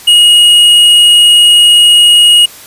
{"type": "tone with tanh clipping", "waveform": "sine", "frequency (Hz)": 2883, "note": "F#7", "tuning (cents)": -46, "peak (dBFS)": -3, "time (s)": [0.07, 2.46], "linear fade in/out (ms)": 10, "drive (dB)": 11, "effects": ["white hiss -32 dBFS RMS until 2.66 s", "resampled to 32000 Hz"]}